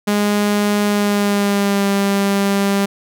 sawtooth tone with pitch glide, 206.3 to 198.81 Hz, G#3 to G3, -11 to +25 cents, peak -10 dBFS, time 0.07-2.86 s, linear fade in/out 10 ms, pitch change -64 cents, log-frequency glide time 0.86-1.87 s, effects none

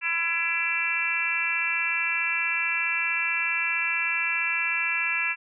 harmonic tone, 335.4 Hz, E4, 30 cents sharp, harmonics 3 / 4 / 5 / 6 / 7 / 8, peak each -38 / -36 / -31 / -35 / -27 / -28 dBFS, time 0.01-5.36 s, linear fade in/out 50 ms, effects none

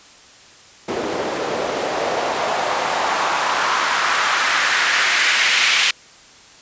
white noise with band-pass filter sweep, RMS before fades -19 dBFS, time 0.88-5.91 s, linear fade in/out 5 ms, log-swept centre 380 to 2500 Hz, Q 1.7, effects white hiss -45 dBFS RMS until 6.61 s + resampled to 16000 Hz

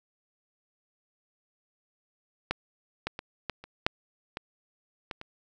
clicks, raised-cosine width 0.3 ms, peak -11 / -14 / -20 / -15 / -28 / -6 / -18 / -19 / -25 dBFS, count 9, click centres 2.51 / 3.07 / 3.191 / 3.497 / 3.64 / 3.865 / 4.371 / 5.112 / 5.214 s, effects none

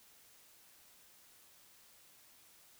silence, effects white hiss -63 dBFS RMS until 2.79 s

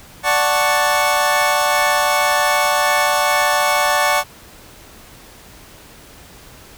25% pulse chord, D major seventh, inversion none, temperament equal, 587.3 / 740 / 880 / 1108.7 Hz, D5 / F#5 / A5 / C#6, 0 / 0 / 0 / 0 cents, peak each -16 dBFS, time 0.23-4.24 s, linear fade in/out 50 ms, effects pink hiss -42 dBFS RMS until 6.77 s

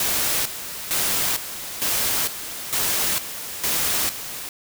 white noise with tremolo, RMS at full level -22 dBFS, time 0-4.49 s, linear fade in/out 2 ms, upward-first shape square, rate 1.1 Hz, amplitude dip 70%, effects none

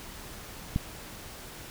click, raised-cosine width 5 ms, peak -13 dBFS, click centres 0.761 s, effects pink hiss -44 dBFS RMS until 1.7 s

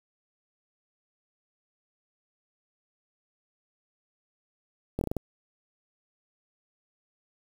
slowing click train, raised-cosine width 2 ms, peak -16 dBFS, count 6, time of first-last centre 4.99-5.167 s, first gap 22 ms, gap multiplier 1.24, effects 7-bit

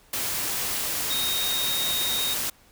sine tone in noise, 3729 Hz, A#7, in tune, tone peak -26 dBFS, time 1.1-2.34 s, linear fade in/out 5 ms, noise white, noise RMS -28 dBFS, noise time 0.13-2.5 s, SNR -1 dB, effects pink hiss -57 dBFS RMS until 2.71 s

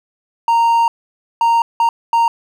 triangle tone bursts at uneven times, 927 Hz, A#5, 10 cents flat, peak -8 dBFS, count 4, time 0.48-0.88 / 1.41-1.62 / 1.8-1.89 / 2.13-2.28 s, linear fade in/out 2 ms, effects none

